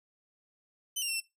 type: tone with pitch steps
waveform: 15% pulse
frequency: 3041 / 2789 / 2709 / 2691 Hz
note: F#7 / F7 / E7 / E7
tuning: +47 / -3 / +47 / +35 cents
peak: -24 dBFS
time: 0.96-1.204 s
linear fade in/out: 10 ms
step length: 61 ms
effects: noise-tail reverb RT60 0.2 s tail -19 dB re dry